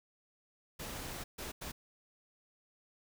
pink noise bursts at uneven times, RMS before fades -43 dBFS, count 3, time 0.79-1.24 / 1.38-1.52 / 1.61-1.72 s, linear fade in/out 10 ms, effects none

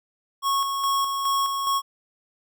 square tone with tremolo, 1100 Hz, C#6, 14 cents flat, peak -21 dBFS, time 0.42-1.82 s, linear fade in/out 50 ms, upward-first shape square, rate 2.4 Hz, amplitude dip 40%, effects none

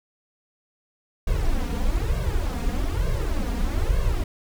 brown noise with flanger, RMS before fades -23 dBFS, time 1.27-4.24 s, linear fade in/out 5 ms, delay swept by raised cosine 1.8 to 4.3 ms, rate 1.1 Hz, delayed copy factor +0.9, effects none

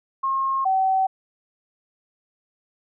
sine tone pair in turn, 1075 / 763 Hz, C6 / G5, +47 / -47 cents, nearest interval tritone, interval 594 cents, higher first, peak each -20 / -17 dBFS, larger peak second, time 0.23-0.65 / 0.65-1.07 s, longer neither, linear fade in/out 10 ms, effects none

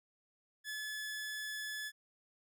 sawtooth tone, 1718 Hz, A6, 42 cents flat, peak -36 dBFS, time 0.64-1.92 s, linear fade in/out 50 ms, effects none

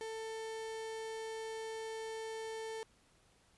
35% pulse tone, 444.4 Hz, A4, 17 cents sharp, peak -39 dBFS, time 0.01-2.83 s, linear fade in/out 0 ms, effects pink hiss -69 dBFS RMS until 3.57 s + resampled to 24000 Hz

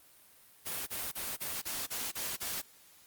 white noise bursts, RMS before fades -37 dBFS, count 8, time 0.65-2.62 s, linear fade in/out 20 ms, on 220 ms, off 30 ms, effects white hiss -60 dBFS RMS until 3.06 s + Opus 32 kbps

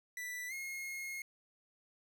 45% pulse tone with pitch glide, 1975.5 to 2154 Hz, B6 to C7, 0 to +50 cents, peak -40 dBFS, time 0.17-1.22 s, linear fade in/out 2 ms, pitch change +150 cents, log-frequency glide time 0.48-0.53 s, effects none

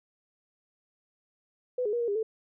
sine tone with pitch steps, 499.5 / 417.7 / 476.8 / 471.1 / 405.4 / 441.4 Hz, B4 / G#4 / A#4 / A#4 / G#4 / A4, +20 / +10 / +39 / +18 / -42 / +5 cents, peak -26 dBFS, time 1.78-2.23 s, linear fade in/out 5 ms, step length 75 ms, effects none

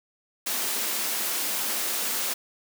white high-pass noise, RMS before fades -28 dBFS, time 0.46-2.34 s, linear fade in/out 10 ms, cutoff 190 Hz, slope 96 dB/octave, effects none

